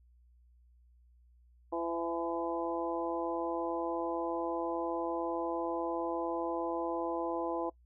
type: harmonic tone with a mistuned harmonic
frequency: 168.6 Hz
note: E3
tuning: 39 cents sharp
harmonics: 2 / 3 / 4 / 5 / 6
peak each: -36 / -38 / -39 / -40 / -41 dBFS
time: 1.72-7.7 s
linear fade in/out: 10 ms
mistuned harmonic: 4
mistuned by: -17 cents
effects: noise-tail reverb RT60 0.1 s tail -22 dB re dry + added 60 Hz sine -60 dBFS peak until 7.85 s